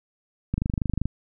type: click train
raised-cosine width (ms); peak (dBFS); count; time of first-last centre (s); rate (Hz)
5; -12; 14; 0.54-1.056; 25.2
effects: none